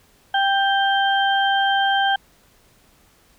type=harmonic tone; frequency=787 Hz; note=G5; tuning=7 cents sharp; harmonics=1 / 2 / 4; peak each=-18 / -21 / -24 dBFS; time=0.34-2.16 s; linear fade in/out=5 ms; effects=pink hiss -56 dBFS RMS until 3.38 s